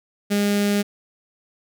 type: tone with notch filter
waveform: sawtooth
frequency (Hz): 203.9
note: G#3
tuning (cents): -32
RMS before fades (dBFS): -20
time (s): 0.3-0.83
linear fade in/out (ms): 20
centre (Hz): 1000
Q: 1.2
effects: none